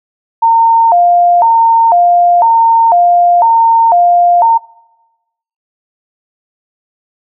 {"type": "tone with vibrato", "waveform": "sine", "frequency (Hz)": 800, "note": "G5", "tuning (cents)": 35, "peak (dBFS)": -4, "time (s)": [0.42, 4.58], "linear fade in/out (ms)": 10, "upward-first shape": "square", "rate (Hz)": 1, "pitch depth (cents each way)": 230, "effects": ["noise-tail reverb RT60 1.0 s tail -23 dB re dry"]}